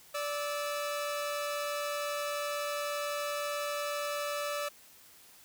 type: tone pair together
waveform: sawtooth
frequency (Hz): 583.1 / 1309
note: D5 / E6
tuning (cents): -13 / -13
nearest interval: octave + major second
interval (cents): 1400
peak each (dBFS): -30 / -35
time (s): 0.14-4.69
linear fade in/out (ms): 10
effects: white hiss -57 dBFS RMS until 5.44 s